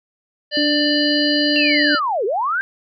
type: harmonic tone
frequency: 593 Hz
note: D5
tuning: 17 cents sharp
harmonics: 1 / 3 / 5 / 7 / 8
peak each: -23 / -23 / -23 / -23 / -23 dBFS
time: 0.51-2 s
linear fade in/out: 50 ms
type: tone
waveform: sine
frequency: 293.9 Hz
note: D4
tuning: 1 cent sharp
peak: -18 dBFS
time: 0.57-1.95 s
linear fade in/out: 2 ms
type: linear two-way sweep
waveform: sine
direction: down then up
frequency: 2800 to 367.3 to 1610 Hz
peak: -17 dBFS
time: 1.56-2.61 s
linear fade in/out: 0 ms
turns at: 2.25 s
effects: none